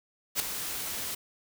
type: noise with ADSR envelope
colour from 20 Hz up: white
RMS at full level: -25 dBFS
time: 0.35-1.15 s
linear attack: 49 ms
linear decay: 3 ms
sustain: -10 dB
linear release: 7 ms
effects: none